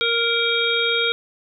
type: harmonic tone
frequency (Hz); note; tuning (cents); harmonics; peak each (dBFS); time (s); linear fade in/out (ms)
466.2; A#4; 0; 1 / 3 / 5 / 7 / 8; -24 / -24 / -24 / -24 / -24; 0.01-1.12; 0
effects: none